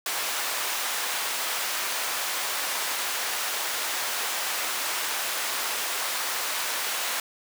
pink high-pass noise, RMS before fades -29 dBFS, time 0.06-7.2 s, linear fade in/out 2 ms, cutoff 880 Hz, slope 12 dB/octave, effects none

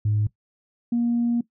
sine tone pair in turn, 105.5 / 236.8 Hz, G#2 / A#3, +28 / +27 cents, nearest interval octave + major second, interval 1399 cents, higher second, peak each -18 dBFS, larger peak neither, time 0.05-0.27 / 0.92-1.41 s, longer second, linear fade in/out 5 ms, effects noise-tail reverb RT60 0.1 s tail -18 dB re dry + tanh soft clip ceiling -15 dBFS

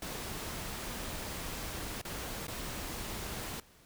pink noise with dropouts, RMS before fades -40 dBFS, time 0.02-3.6 s, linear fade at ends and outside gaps 2 ms, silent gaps 2.015-2.05 / 2.469-2.481 s, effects pink hiss -61 dBFS RMS until 3.85 s

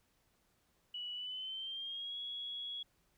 sine tone with pitch glide, 2943 to 3342 Hz, F#7 to G#7, -10 to +10 cents, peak -40 dBFS, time 0.94-2.83 s, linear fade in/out 5 ms, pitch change +220 cents, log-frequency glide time 1.13-2.18 s, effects pink hiss -75 dBFS RMS until 3.17 s

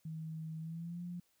sine tone with pitch glide, 159.3 to 175.74 Hz, D#3 to F3, +41 to +11 cents, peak -40 dBFS, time 0.05-1.2 s, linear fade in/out 5 ms, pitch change +170 cents, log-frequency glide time 0.59-1.03 s, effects white hiss -75 dBFS RMS until 1.4 s

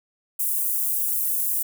white high-pass noise, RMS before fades -24 dBFS, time 0.39-1.63 s, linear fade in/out 10 ms, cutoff 9700 Hz, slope 24 dB/octave, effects none

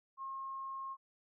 sine tone, 1075 Hz, C6, 47 cents sharp, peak -40 dBFS, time 0.17-0.97 s, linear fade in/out 50 ms, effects none

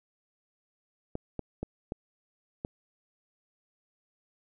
clicks, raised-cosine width 2 ms, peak -20 dBFS, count 5, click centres 1.154 / 1.393 / 1.63 / 1.921 / 2.649 s, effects none

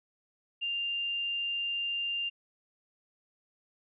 sine tone, 2794 Hz, F7, in tune, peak -30 dBFS, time 0.61-2.3 s, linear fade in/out 20 ms, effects none

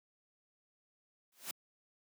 white noise with exponential growth, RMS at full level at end -37 dBFS, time 1.32-1.51 s, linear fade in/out 2 ms, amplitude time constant 40 ms, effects high-pass 200 Hz 12 dB/octave

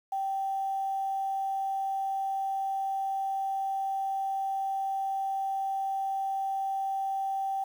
sine tone with quantisation, 778 Hz, G5, 13 cents flat, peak -28 dBFS, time 0.12-7.64 s, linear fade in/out 5 ms, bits 9, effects none

